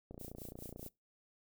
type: click train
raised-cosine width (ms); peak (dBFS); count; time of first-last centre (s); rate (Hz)
2; -34; 23; 0.11-0.863; 29.2
type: noise with tremolo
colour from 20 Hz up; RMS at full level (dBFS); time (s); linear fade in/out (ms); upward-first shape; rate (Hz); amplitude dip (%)
violet; -50; 0.19-0.89; 10; sine; 4.9; 100
effects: noise-tail reverb RT60 0.2 s tail -22 dB re dry